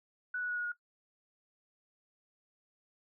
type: tone with pitch steps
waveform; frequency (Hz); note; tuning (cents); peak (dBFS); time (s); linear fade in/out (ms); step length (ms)
sine; 1480 / 1469.8 / 1459.6 / 1449.5 / 1439.5; F#6 / F#6 / F#6 / F#6 / F#6; 0 / -12 / -24 / -36 / -48; -33; 0.34-0.72; 5; 76
effects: noise-tail reverb RT60 0.1 s tail -18 dB re dry